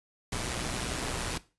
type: noise with amplitude modulation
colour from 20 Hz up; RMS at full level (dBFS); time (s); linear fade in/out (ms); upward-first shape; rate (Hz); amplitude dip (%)
pink; -31; 0.32-1.38; 5; sine; 122; 55
effects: noise-tail reverb RT60 0.3 s tail -17 dB re dry + resampled to 24000 Hz